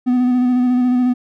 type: tone with vibrato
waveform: triangle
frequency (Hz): 249.2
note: B3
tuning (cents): +16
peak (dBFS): -10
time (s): 0.06-1.14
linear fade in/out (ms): 20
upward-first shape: square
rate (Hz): 14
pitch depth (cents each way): 19
effects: none